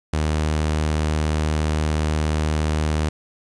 sawtooth tone, 77 Hz, D#2, 17 cents flat, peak -15 dBFS, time 0.13-3.09 s, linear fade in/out 5 ms, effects resampled to 22050 Hz + 8-bit

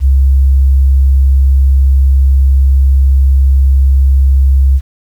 sine tone, 67.2 Hz, C2, 47 cents sharp, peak -4 dBFS, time 0-4.81 s, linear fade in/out 50 ms, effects 7-bit

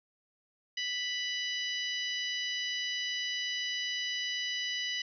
harmonic tone, 987.8 Hz, B5, in tune, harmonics 2 / 3 / 4 / 5 / 6, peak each -37 / -35 / -42 / -41 / -46 dBFS, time 0.77-5.02 s, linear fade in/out 5 ms, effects none

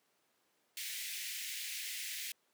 pink high-pass noise, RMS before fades -42 dBFS, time 0.77-2.32 s, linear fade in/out 2 ms, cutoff 1900 Hz, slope 48 dB/octave, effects pink hiss -75 dBFS RMS until 2.53 s + high-pass 300 Hz 12 dB/octave

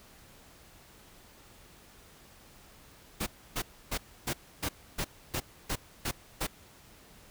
pink noise bursts, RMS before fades -32 dBFS, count 10, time 3.2-6.47 s, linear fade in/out 10 ms, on 66 ms, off 290 ms, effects pink hiss -56 dBFS RMS until 7.3 s

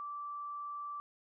sine tone, 1166 Hz, D6, 13 cents flat, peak -39 dBFS, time 0-1 s, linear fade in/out 0 ms, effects none

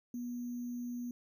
sine tone with sample-and-hold, 242.7 Hz, B3, 30 cents flat, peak -37 dBFS, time 0.14-1.11 s, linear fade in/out 2 ms, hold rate 6300 Hz, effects none

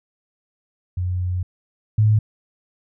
sine tone pair in turn, 90.4 / 107.5 Hz, F#2 / A2, -40 / -40 cents, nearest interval minor third, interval 300 cents, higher second, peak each -20 / -12 dBFS, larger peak second, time 0.97-1.43 / 1.98-2.19 s, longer first, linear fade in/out 5 ms, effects none

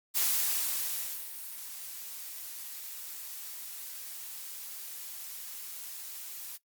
blue noise with ADSR envelope, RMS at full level -27 dBFS, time 0.14-6.58 s, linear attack 33 ms, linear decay 1100 ms, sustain -15 dB, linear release 26 ms, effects noise-tail reverb RT60 0.1 s tail -17 dB re dry + Opus 48 kbps

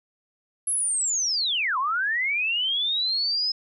sine linear two-way sweep, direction down then up, 11070 to 987.8 to 5140 Hz, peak -22 dBFS, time 0.67-3.52 s, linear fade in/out 5 ms, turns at 1.78 s, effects none

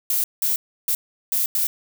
violet noise bursts at uneven times, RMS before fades -21 dBFS, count 5, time 0.1-0.24 / 0.42-0.56 / 0.88-0.95 / 1.32-1.46 / 1.55-1.67 s, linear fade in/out 2 ms, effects none

